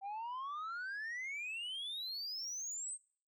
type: exponential sweep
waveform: sine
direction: up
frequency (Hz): 770 to 8510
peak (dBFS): -37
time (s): 0.01-2.98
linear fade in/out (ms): 50
effects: noise-tail reverb RT60 0.5 s tail -26 dB re dry + tanh soft clip ceiling -39 dBFS